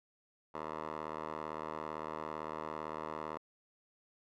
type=tone with band-pass filter; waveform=10% pulse; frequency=77.78 Hz; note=D#2; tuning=in tune; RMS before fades=-42 dBFS; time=0.54-3.38 s; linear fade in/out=10 ms; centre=870 Hz; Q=2.6; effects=none